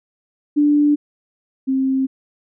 sine tone pair in turn, 293.7 / 265.5 Hz, D4 / C4, 0 / +25 cents, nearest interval major second, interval 175 cents, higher first, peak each -11 / -15 dBFS, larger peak first, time 0.56-0.96 / 1.67-2.07 s, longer neither, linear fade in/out 20 ms, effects none

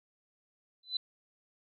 sine tone with exponential growth, 4014 Hz, B7, 27 cents sharp, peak -26 dBFS, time 0.83-0.97 s, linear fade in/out 5 ms, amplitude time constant 30 ms, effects none

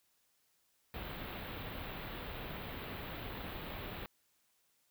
pink band-stop noise, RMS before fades -44 dBFS, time 0.94-4.06 s, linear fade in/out 0 ms, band 3900 to 14000 Hz, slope 48 dB/octave, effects white hiss -75 dBFS RMS until 4.9 s

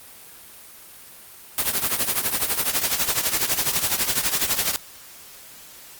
white noise with tremolo, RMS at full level -19 dBFS, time 1.58-4.76 s, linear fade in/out 0 ms, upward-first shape triangle, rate 12 Hz, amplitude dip 85%, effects white hiss -44 dBFS RMS until 5.99 s + Opus 32 kbps

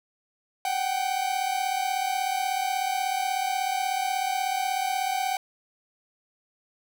45% pulse tone pair together, 746 / 782.4 Hz, F#5 / G5, +14 / -4 cents, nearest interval minor second, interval 82 cents, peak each -28 dBFS, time 0.65-5.37 s, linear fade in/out 2 ms, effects none

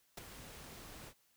pink noise with ADSR envelope, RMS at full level -44 dBFS, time 0.17-1.14 s, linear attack 7 ms, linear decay 17 ms, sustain -8 dB, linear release 63 ms, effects white hiss -73 dBFS RMS until 1.36 s

